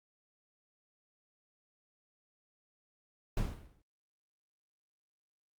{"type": "noise with exponential decay", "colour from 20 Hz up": "brown", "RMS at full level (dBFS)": -30, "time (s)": [3.37, 3.82], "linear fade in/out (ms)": 2, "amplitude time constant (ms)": 97, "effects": ["Opus 48 kbps"]}